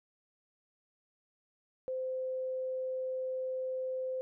sine tone, 517 Hz, C5, 21 cents flat, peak -33 dBFS, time 1.88-4.21 s, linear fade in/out 0 ms, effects none

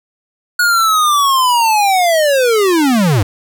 square linear sweep, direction down, 1457 to 89.3 Hz, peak -10 dBFS, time 0.59-3.23 s, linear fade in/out 5 ms, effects none

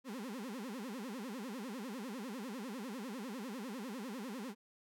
35% pulse tone with vibrato, 230.4 Hz, A#3, 20 cents flat, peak -40 dBFS, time 0.04-4.55 s, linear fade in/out 50 ms, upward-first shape sine, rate 10 Hz, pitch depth 290 cents each way, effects none

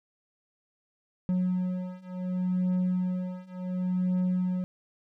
triangle beating tone pair, 182.2 / 182.89 Hz, F#3 / F#3, -26 / -20 cents, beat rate 0.69 Hz, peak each -28 / -27 dBFS, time 1.29-4.64 s, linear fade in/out 0 ms, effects none

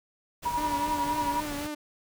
pink noise, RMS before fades -39 dBFS, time 0.42-1.68 s, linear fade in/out 20 ms
sine tone with tremolo, 960 Hz, B5, 49 cents flat, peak -24 dBFS, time 0.45-1.41 s, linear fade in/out 10 ms, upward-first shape sine, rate 11 Hz, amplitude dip 60%
sawtooth tone with vibrato, 293.7 Hz, D4, in tune, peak -29 dBFS, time 0.57-1.75 s, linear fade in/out 10 ms, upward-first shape triangle, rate 3.8 Hz, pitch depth 58 cents each way
effects none

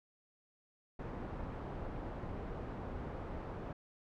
pink low-pass noise, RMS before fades -43 dBFS, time 0.99-3.73 s, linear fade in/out 5 ms, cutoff 1000 Hz, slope 12 dB/octave, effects none

